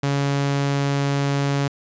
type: tone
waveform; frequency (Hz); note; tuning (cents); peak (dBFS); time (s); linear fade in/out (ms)
sawtooth; 140.5; C#3; +24; -15; 0.03-1.68; 5
effects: resampled to 16000 Hz